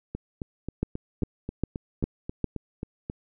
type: two click trains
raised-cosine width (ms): 3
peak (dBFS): -19 / -12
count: 12 / 5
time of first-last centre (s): 0.15-3.099 / 0.83-2.443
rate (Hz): 3.73 / 2.48
effects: none